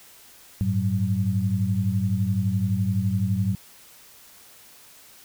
sine tone cluster, 98.1 / 109.9 / 189 Hz, G2 / A2 / F#3, +2 / -2 / +37 cents, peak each -25 dBFS, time 0.61-3.55 s, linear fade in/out 0 ms, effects white hiss -50 dBFS RMS until 5.24 s

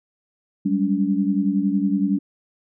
sine tone cluster, 192.2 / 203 / 285.4 Hz, G3 / G#3 / D4, -34 / -39 / -49 cents, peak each -22 dBFS, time 0.65-2.19 s, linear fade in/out 10 ms, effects none

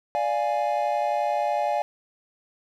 triangle chord, D diminished, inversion none, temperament equal, 587.3 / 698.5 / 830.6 Hz, D5 / F5 / Ab5, 0 / 0 / 0 cents, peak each -25 / -25 / -24 dBFS, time 0.15-1.82 s, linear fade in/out 0 ms, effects none

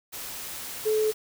sine tone in noise, 432.5 Hz, A4, 30 cents flat, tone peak -21 dBFS, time 0.85-1.12 s, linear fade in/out 20 ms, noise white, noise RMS -37 dBFS, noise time 0.12-1.14 s, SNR +13 dB, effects none

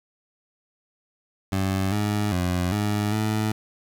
20% pulse tone with pitch steps, 95.8 / 104.3 / 89.5 / 104.2 / 108 Hz, G2 / G#2 / F2 / G#2 / A2, -39 / +8 / +43 / +6 / -32 cents, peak -17 dBFS, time 1.52-3.52 s, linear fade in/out 5 ms, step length 400 ms, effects 8-bit

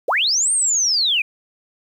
sine linear two-way sweep, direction up then down, 367.2 to 8900 to 2359 Hz, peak -15 dBFS, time 0.08-1.22 s, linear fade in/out 5 ms, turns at 0.52 s, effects 8-bit

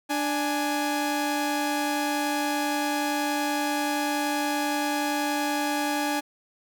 sawtooth tone pair together, 294.5 / 833 Hz, D4 / G#5, +5 / +5 cents, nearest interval octave + tritone, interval 1800 cents, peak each -23 / -24 dBFS, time 0.09-6.21 s, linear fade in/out 20 ms, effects none

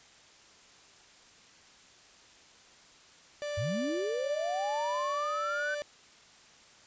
45% pulse tone with tremolo, 587.3 Hz, D5, in tune, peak -33 dBFS, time 3.42-5.82 s, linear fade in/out 0 ms, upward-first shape sine, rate 0.87 Hz, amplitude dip 25%
sine linear sweep, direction up, 87.31 to 1538 Hz, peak -31 dBFS, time 3.57-5.75 s, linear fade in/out 10 ms
effects white hiss -57 dBFS RMS until 6.86 s + resampled to 16000 Hz

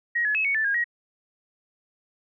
sine tone with pitch steps, 1890 / 1702 / 2581 / 2226 / 1760 / 1629 / 1897 Hz, A#6 / G#6 / E7 / C#7 / A6 / G#6 / A#6, +23 / +42 / -37 / +7 / 0 / -34 / +30 cents, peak -21 dBFS, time 0.15-0.843 s, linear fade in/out 10 ms, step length 99 ms, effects none

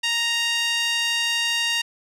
5% pulse tone with band-pass filter, 932.3 Hz, A#5, in tune, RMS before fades -23 dBFS, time 0.03-1.82 s, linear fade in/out 10 ms, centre 2600 Hz, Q 1.6, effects none

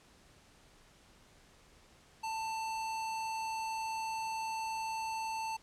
square tone, 889 Hz, A5, 18 cents sharp, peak -36 dBFS, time 2.23-5.57 s, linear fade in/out 10 ms, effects pink hiss -62 dBFS RMS until 5.62 s + low-pass 9000 Hz 12 dB/octave

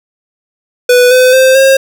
square tone with pitch steps, 493.9 / 507.8 / 522.1 / 536.7 Hz, B4 / B4 / C5 / C5, 0 / +48 / -4 / +44 cents, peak -4 dBFS, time 0.89-1.77 s, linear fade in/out 5 ms, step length 220 ms, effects none

